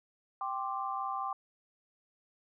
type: chord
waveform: sine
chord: G suspended fourth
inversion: none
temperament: equal with one note detuned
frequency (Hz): 784 / 1050.1 / 1174.7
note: G5 / C6 / D6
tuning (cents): 0 / +6 / 0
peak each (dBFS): -37 / -38 / -37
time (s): 0.41-1.33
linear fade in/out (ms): 2
effects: none